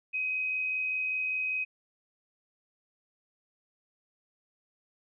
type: tone with amplitude modulation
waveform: sine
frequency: 2523 Hz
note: D#7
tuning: 23 cents sharp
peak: -27 dBFS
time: 0.13-1.65 s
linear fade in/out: 20 ms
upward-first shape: sine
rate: 85.1 Hz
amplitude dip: 30%
effects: none